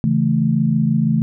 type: chord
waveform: sine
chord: A major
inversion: first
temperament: equal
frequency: 138.59 / 164.81 / 220 Hz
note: C#3 / E3 / A3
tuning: 0 / 0 / 0 cents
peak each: -19 / -18 / -17 dBFS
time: 0.04-1.22 s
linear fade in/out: 0 ms
effects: none